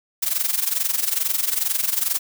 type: noise with amplitude modulation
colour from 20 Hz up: blue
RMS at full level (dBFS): -19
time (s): 0.22-2.19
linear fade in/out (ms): 10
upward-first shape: sine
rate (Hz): 22.3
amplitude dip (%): 80
effects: none